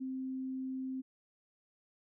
sine tone, 261.6 Hz, C4, in tune, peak -36 dBFS, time 0-1.02 s, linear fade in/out 20 ms, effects none

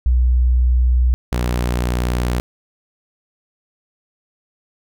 sine / sawtooth tone pair in turn, 61.74 / 60.71 Hz, B1 / B1, 0 / -29 cents, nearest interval unison, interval 29 cents, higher first, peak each -11 / -13 dBFS, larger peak first, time 0.06-1.14 / 1.32-2.4 s, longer neither, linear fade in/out 0 ms, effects none

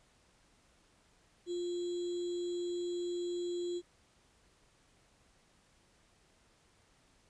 sine tone with sample-and-hold, 351.1 Hz, F4, 9 cents sharp, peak -34 dBFS, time 1.46-3.82 s, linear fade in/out 50 ms, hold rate 3675 Hz, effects pink hiss -68 dBFS RMS until 7.29 s + resampled to 22050 Hz

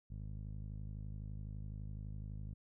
15% pulse tone with low-pass filter, 51.91 Hz, G#1, in tune, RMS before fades -45 dBFS, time 0.1-2.54 s, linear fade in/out 10 ms, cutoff 160 Hz, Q 0.67, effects none

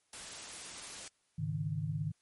white noise, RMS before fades -45 dBFS, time 0.13-1.08 s, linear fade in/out 2 ms
sine chord, Ab suspended fourth, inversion none, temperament just, 103.83 / 138.43 / 155.74 Hz, Ab2 / Db3 / Eb3, 0 / -2 / +2 cents, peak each -39 / -39 / -35 dBFS, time 1.38-2.12 s, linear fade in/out 10 ms
effects white hiss -75 dBFS RMS until 2.21 s + MP3 48 kbps

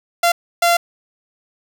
sawtooth tone bursts at uneven times, 688 Hz, F5, 26 cents flat, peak -8 dBFS, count 2, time 0.23-0.32 / 0.62-0.77 s, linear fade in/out 5 ms, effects none

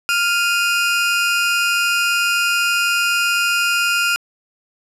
30% pulse tone pair together, 1399.1 / 2493 Hz, F6 / D#7, +3 / +3 cents, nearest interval minor seventh, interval 1000 cents, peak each -14 / -18 dBFS, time 0.09-4.16 s, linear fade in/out 0 ms, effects low-pass 12000 Hz 12 dB/octave

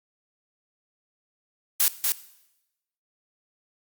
blue noise with echo, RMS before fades -20 dBFS, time 1.8-1.88 s, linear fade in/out 0 ms, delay 240 ms, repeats 1, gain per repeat -3 dB, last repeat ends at 2.12 s, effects noise-tail reverb RT60 0.9 s tail -17 dB re dry + Opus 48 kbps

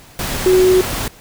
sine tone in noise, 370 Hz, F#4, in tune, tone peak -8 dBFS, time 0.46-0.81 s, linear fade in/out 2 ms, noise pink, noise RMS -22 dBFS, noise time 0.19-1.08 s, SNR +11 dB, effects pink hiss -43 dBFS RMS until 1.2 s

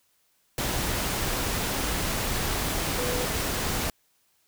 sine tone in noise, 493.9 Hz, B4, in tune, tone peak -30 dBFS, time 2.98-3.25 s, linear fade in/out 2 ms, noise pink, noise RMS -28 dBFS, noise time 0.58-3.9 s, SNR -5 dB, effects white hiss -68 dBFS RMS until 4.47 s

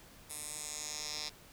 10% pulse tone with band-pass filter sweep, 150.7 Hz, D3, 45 cents sharp, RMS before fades -42 dBFS, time 0.29-1.3 s, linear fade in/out 20 ms, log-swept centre 9900 to 4900 Hz, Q 3, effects pink hiss -57 dBFS RMS until 1.52 s

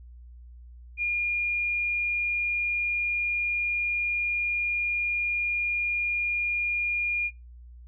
sine tone, 2420 Hz, D#7, 49 cents flat, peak -24 dBFS, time 0.97-7.31 s, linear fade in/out 50 ms, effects noise-tail reverb RT60 0.2 s tail -21 dB re dry + added 60 Hz sine -44 dBFS peak until 7.87 s

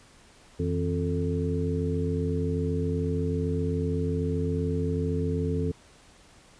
harmonic tone with a mistuned harmonic, 87.9 Hz, F2, 12 cents sharp, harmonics 1 / 2 / 3 / 4 / 5, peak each -29 / -30 / -32 / -40 / -31 dBFS, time 0.59-5.72 s, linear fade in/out 10 ms, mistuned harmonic 2, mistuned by -150 cents, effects pink hiss -55 dBFS RMS until 6.59 s + resampled to 22050 Hz

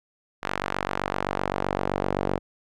sawtooth tone with band-pass filter sweep, 47.76 Hz, G1, 44 cents flat, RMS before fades -28 dBFS, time 0.42-2.39 s, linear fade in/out 20 ms, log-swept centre 1500 to 530 Hz, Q 0.9, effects none

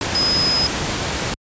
sine tone in noise, 5060 Hz, D#8, 28 cents sharp, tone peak -16 dBFS, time 0.15-0.67 s, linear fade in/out 2 ms, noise pink, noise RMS -22 dBFS, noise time 0.01-1.34 s, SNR +3 dB, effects high-pass 60 Hz 12 dB/octave + resampled to 16000 Hz

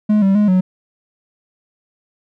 triangle tone with pitch steps, 211.4 / 194.2 / 208.8 / 184.8 Hz, G#3 / G3 / G#3 / F#3, +31 / -16 / +10 / -2 cents, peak -8 dBFS, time 0.09-0.61 s, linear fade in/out 10 ms, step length 130 ms, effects none

